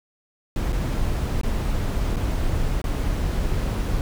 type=noise with dropouts; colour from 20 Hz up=brown; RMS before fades=-23 dBFS; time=0.56-4.01 s; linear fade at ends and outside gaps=1 ms; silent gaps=0.723-0.728 / 1.413-1.433 / 2.16-2.167 / 2.817-2.841 s; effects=none